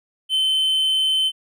triangle tone, 3071 Hz, G7, 36 cents flat, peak -15 dBFS, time 0.29-1.32 s, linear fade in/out 50 ms, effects none

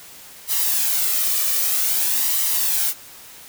blue noise with flanger, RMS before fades -20 dBFS, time 0.47-2.94 s, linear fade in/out 50 ms, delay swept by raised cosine 1 to 1.69 ms, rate 0.52 Hz, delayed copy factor +0.5, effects white hiss -42 dBFS RMS until 3.48 s

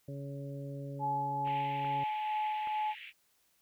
harmonic tone, 140 Hz, C#3, 18 cents sharp, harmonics 1 / 2 / 3 / 4, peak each -40 / -46 / -50 / -47 dBFS, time 0.08-2.04 s, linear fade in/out 5 ms
sine tone with tremolo, 854 Hz, G#5, 48 cents sharp, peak -30 dBFS, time 0.99-2.95 s, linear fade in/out 50 ms, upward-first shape sine, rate 2.3 Hz, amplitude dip 30%
pink band-pass noise, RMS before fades -48 dBFS, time 1.44-3.13 s, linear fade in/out 50 ms, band 2000 to 3000 Hz, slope 48 dB/octave
clicks, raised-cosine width 0.5 ms, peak -33 dBFS, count 3, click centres 1.475 / 1.847 / 2.673 s
effects white hiss -72 dBFS RMS until 3.61 s

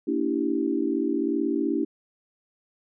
sine chord, E half-diminished seventh, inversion second, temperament equal with one note detuned, 233.1 / 288.8 / 329.6 / 392 Hz, Bb3 / D4 / E4 / G4, 0 / -29 / 0 / 0 cents, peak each -31 / -26 / -27 / -30 dBFS, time 0.07-1.85 s, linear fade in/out 10 ms, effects none

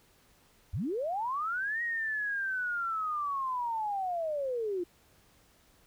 sine linear two-way sweep, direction up then down, 60.3 to 1898 to 338.1 Hz, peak -30 dBFS, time 0.73-4.84 s, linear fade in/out 10 ms, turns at 1.82 s, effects pink hiss -64 dBFS RMS until 5.86 s

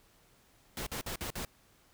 pink noise bursts, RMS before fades -38 dBFS, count 5, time 0.77-1.45 s, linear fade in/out 2 ms, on 96 ms, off 50 ms, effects pink hiss -65 dBFS RMS until 1.93 s

